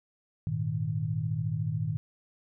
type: chord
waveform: sine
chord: Ab suspended second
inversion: none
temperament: equal with one note detuned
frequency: 102.52 / 116.54 / 155.56 Hz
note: Ab2 / Bb2 / Eb3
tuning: -22 / 0 / 0 cents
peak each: -34 / -32 / -31 dBFS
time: 0.47-1.97 s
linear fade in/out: 0 ms
effects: none